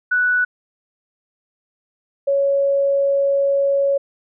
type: tone pair in turn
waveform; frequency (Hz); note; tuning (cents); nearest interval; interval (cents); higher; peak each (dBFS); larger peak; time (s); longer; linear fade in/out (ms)
sine; 1480 / 556.3; F#6 / C#5; 0 / +6; octave + perfect fourth; 1694; first; -14; neither; 0.11-0.45 / 2.27-3.98; second; 10
effects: none